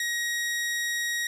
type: tone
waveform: sawtooth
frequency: 1892 Hz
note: A#6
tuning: 25 cents sharp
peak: -23 dBFS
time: 0-1.27 s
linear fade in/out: 2 ms
effects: low-pass 12000 Hz 12 dB/octave + 9-bit